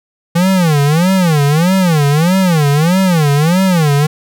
square tone with vibrato, 164.81 Hz, E3, in tune, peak -9 dBFS, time 0.35-4.07 s, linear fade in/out 10 ms, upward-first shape sine, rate 1.6 Hz, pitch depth 260 cents each way, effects none

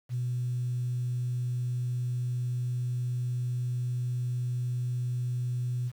sine tone, 123.47 Hz, B2, in tune, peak -27 dBFS, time 0.09-5.92 s, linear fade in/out 50 ms, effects tanh soft clip ceiling -23 dBFS + 9-bit

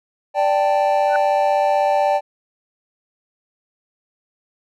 triangle chord, D suspended fourth, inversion none, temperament equal, 587.3 / 784 / 880 Hz, D5 / G5 / A5, 0 / 0 / 0 cents, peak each -16 / -16 / -20 dBFS, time 0.34-2.21 s, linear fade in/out 50 ms
sine tone with exponential growth, 1488 Hz, F#6, 9 cents sharp, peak -16 dBFS, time 1.06-1.16 s, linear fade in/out 1 ms, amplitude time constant 20 ms
effects none

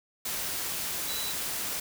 sine tone in noise, 3951 Hz, B7, in tune, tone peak -36 dBFS, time 1.08-1.32 s, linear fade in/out 5 ms, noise white, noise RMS -33 dBFS, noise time 0.25-1.8 s, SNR -6 dB, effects none

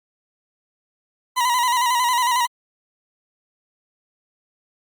40% pulse tone with vibrato, 980 Hz, B5, 14 cents flat, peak -16 dBFS, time 1.36-2.47 s, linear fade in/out 20 ms, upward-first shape square, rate 11 Hz, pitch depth 53 cents each way, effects Opus 48 kbps

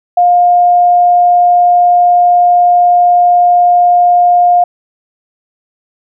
sine tone, 708 Hz, F5, 23 cents sharp, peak -4 dBFS, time 0.17-4.64 s, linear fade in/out 5 ms, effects none

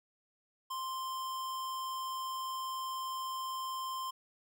square tone, 1046.5 Hz, C6, in tune, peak -37 dBFS, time 0.7-4.11 s, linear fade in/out 10 ms, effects none

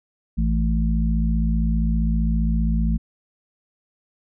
harmonic tone, 55.2 Hz, A1, 6 cents sharp, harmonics 1 / 3 / 4, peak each -19 / -24 / -25 dBFS, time 0.37-2.98 s, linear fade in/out 20 ms, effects none

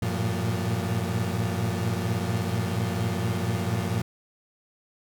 35% pulse tone cluster, 95.5 / 112.2 / 116.5 / 175.1 Hz, G2 / A2 / A#2 / F3, -45 / +34 / -1 / +5 cents, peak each -29 dBFS, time 0.02-4.02 s, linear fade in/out 5 ms, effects none

